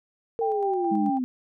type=linear sweep; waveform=sine; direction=down; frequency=463.4 to 246.9 Hz; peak=-24 dBFS; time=0.39-1.24 s; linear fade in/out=0 ms
type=tone with tremolo; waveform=sine; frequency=790 Hz; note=G5; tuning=13 cents sharp; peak=-25 dBFS; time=0.41-1.19 s; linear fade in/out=10 ms; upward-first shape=square; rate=4.6 Hz; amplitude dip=30%
type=tone; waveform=sine; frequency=207.7 Hz; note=G#3; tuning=in tune; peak=-24 dBFS; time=0.91-1.1 s; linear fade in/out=10 ms
effects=none